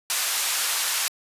white band-pass noise, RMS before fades -25 dBFS, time 0.1-1.08 s, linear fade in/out 0 ms, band 890 to 11000 Hz, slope 12 dB/octave, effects resampled to 32000 Hz

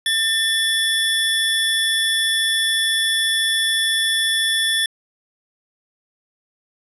square tone pair together, 1793 / 3442 Hz, A6 / A7, +32 / -39 cents, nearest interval major seventh, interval 1129 cents, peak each -22 / -19 dBFS, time 0.06-4.86 s, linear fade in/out 2 ms, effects resampled to 32000 Hz

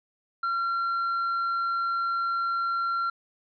triangle tone, 1370 Hz, F6, 34 cents flat, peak -23 dBFS, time 0.43-3.1 s, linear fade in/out 5 ms, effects resampled to 11025 Hz

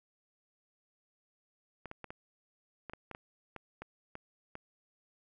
clicks, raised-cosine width 0.5 ms, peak -28 dBFS, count 12, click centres 1.857 / 1.914 / 2.043 / 2.105 / 2.897 / 2.935 / 3.113 / 3.149 / 3.563 / 3.82 / 4.154 / 4.554 s, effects none

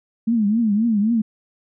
sine tone with vibrato, 218.1 Hz, A3, 15 cents flat, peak -15 dBFS, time 0.27-1.22 s, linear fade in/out 10 ms, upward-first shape triangle, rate 3.8 Hz, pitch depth 170 cents each way, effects none

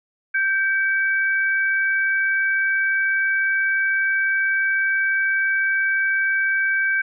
sine tone pair together, 1565.9 / 2280 Hz, G6 / C#7, -2 / +48 cents, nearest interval perfect fifth, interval 650 cents, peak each -18 / -25 dBFS, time 0.34-7.02 s, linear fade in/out 10 ms, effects none

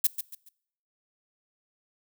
violet noise with echo, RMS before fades -21 dBFS, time 0.04-0.07 s, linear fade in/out 5 ms, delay 140 ms, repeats 3, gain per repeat -10 dB, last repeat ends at 0.49 s, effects noise-tail reverb RT60 0.7 s tail -23 dB re dry

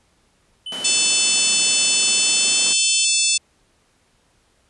triangle tone with pitch glide, 3025 to 3090 Hz, F#7 to G7, +38 to -26 cents, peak -26 dBFS, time 0.66-3.05 s, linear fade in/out 5 ms, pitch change +36 cents, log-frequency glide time 2.04-2.67 s
pink high-pass noise, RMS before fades -34 dBFS, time 0.72-2.73 s, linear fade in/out 2 ms, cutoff 180 Hz, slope 24 dB/octave
harmonic tone, 880 Hz, A5, in tune, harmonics 3 / 4 / 5 / 6 / 7 / 8 / 9 / 10, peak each -24 / -24 / -24 / -24 / -24 / -24 / -24 / -24 dBFS, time 0.84-3.38 s, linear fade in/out 10 ms
effects pink hiss -61 dBFS RMS until 4.69 s + resampled to 24000 Hz

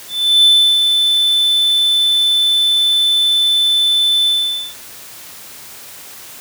triangle tone with ADSR envelope, 3520 Hz, A7, in tune, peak -4 dBFS, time 0.08-4.75 s, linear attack 360 ms, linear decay 340 ms, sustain -5 dB, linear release 480 ms, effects white hiss -35 dBFS RMS until 6.4 s + high-pass 60 Hz 12 dB/octave

